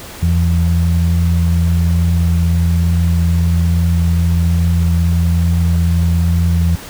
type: tone pair together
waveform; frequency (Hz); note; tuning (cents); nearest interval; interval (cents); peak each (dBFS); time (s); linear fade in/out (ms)
sine; 83.87 / 168.9; E2 / E3; +30 / +42; octave; 1212; -11 / -16; 0.22-6.76; 10
effects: pink hiss -32 dBFS RMS until 6.89 s